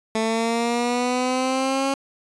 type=linear sweep; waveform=15% pulse; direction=up; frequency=220 to 274.1 Hz; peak=-14 dBFS; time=0.15-1.94 s; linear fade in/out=2 ms; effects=resampled to 22050 Hz